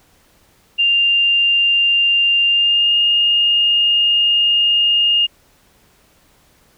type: tone with pitch glide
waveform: sine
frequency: 2794 to 2835 Hz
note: F7 to F7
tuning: 0 to +25 cents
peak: -11 dBFS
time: 0.78-5.27 s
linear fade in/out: 20 ms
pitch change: +25 cents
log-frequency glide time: 2.47-2.95 s
effects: pink hiss -54 dBFS RMS until 6.77 s